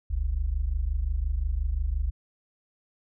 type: tone pair together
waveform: sine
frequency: 43.6 / 69.3 Hz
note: F1 / C#2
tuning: -2 / 0 cents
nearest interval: minor sixth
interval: 802 cents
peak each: -27 dBFS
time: 0.1-2.11 s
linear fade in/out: 10 ms
effects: none